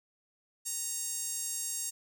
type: tone with high-pass filter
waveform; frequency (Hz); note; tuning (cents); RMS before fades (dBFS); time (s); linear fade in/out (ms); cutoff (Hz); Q
sawtooth; 929; A#5; -6; -36; 0.65-1.91; 20; 7400; 3
effects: none